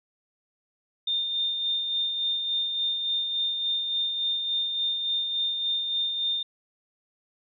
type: tone with tremolo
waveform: sine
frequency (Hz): 3623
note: A7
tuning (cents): +50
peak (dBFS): -23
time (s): 1.07-6.43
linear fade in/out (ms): 5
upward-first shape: sine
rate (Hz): 3.5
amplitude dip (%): 40
effects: none